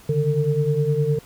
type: tone cluster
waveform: sine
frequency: 141.3 / 151.1 / 451.6 Hz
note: C#3 / D3 / A4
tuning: +34 / +50 / +45 cents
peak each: -22 dBFS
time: 0.09-1.19 s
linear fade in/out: 5 ms
effects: pink hiss -48 dBFS RMS until 1.25 s